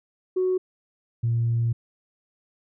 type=tone pair in turn; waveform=sine; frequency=370 / 116.54 Hz; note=F#4 / A#2; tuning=0 / 0 cents; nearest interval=octave + minor sixth; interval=2000 cents; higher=first; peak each=-19 dBFS; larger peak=neither; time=0.36-0.58 / 1.23-1.73 s; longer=second; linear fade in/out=10 ms; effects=tanh soft clip ceiling -16 dBFS